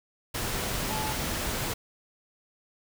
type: tone in noise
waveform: sine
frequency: 866 Hz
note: A5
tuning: 28 cents flat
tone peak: -33 dBFS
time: 0.9-1.13 s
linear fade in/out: 10 ms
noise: pink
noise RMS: -31 dBFS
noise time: 0.34-1.74 s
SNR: -5 dB
effects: none